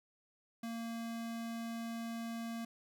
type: tone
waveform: square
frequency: 230 Hz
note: A#3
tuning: 23 cents flat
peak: -40 dBFS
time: 0.63-2.65 s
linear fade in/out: 5 ms
effects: none